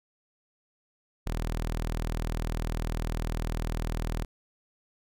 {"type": "tone", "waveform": "sawtooth", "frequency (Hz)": 40, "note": "D#1", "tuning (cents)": 49, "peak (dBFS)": -25, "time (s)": [1.26, 4.25], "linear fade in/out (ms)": 10, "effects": []}